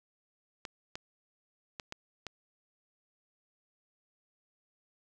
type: clicks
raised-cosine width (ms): 0.2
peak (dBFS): -22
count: 5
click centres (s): 0.652 / 0.955 / 1.798 / 1.924 / 2.267
effects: none